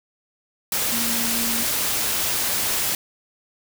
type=tone in noise; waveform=sine; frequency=232.7 Hz; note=A#3; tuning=3 cents flat; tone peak=-29 dBFS; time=0.92-1.63 s; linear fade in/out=2 ms; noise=white; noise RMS=-23 dBFS; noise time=0.72-2.95 s; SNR=-9 dB; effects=none